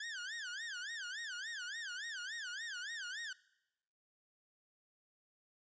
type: tone with vibrato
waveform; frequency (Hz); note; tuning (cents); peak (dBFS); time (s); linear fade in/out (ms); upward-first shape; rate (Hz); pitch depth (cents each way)
sawtooth; 1635; G#6; -28; -38; 0-3.33; 5; sine; 3.5; 240
effects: noise-tail reverb RT60 0.9 s tail -21 dB re dry + resampled to 16000 Hz